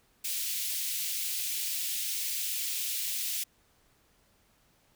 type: high-pass noise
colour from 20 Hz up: white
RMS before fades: -33 dBFS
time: 0.24-3.44 s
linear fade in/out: 10 ms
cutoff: 2400 Hz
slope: 24 dB/octave
effects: pink hiss -67 dBFS RMS until 4.95 s